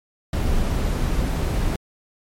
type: noise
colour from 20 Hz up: brown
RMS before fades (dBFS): -21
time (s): 0.33-1.76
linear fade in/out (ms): 2
effects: MP3 64 kbps